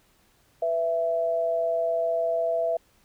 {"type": "tone pair together", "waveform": "sine", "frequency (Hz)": [496.7, 663], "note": ["B4", "E5"], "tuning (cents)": [10, 10], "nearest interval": "perfect fourth", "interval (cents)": 500, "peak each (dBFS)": [-30, -23], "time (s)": [0.62, 2.77], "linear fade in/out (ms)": 5, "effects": ["pink hiss -63 dBFS RMS until 3.04 s"]}